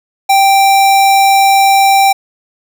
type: tone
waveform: square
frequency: 784 Hz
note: G5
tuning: in tune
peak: -6 dBFS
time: 0.29-2.13 s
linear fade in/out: 10 ms
effects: none